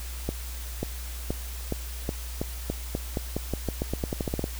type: accelerating click train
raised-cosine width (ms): 2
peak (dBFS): -14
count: 21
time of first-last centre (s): 0.29-4.441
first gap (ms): 540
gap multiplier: 0.88
effects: added 60 Hz sine -34 dBFS peak until 4.59 s + white hiss -42 dBFS RMS until 4.59 s